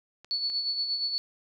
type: clicks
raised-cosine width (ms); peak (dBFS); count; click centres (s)
0.2; -31; 2; 0.246 / 0.5
type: tone with tremolo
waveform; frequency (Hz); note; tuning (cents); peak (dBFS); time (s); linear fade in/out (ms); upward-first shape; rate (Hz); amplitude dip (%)
sine; 4435; C#8; 0; -25; 0.31-1.18; 0; sine; 8.5; 50
effects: none